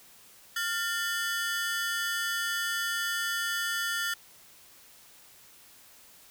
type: ring-modulated tone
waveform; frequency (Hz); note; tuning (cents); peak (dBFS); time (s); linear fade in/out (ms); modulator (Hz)
sawtooth; 1600; G6; +35; -22; 0.56-4.14; 5; 198
effects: white hiss -55 dBFS RMS until 6.3 s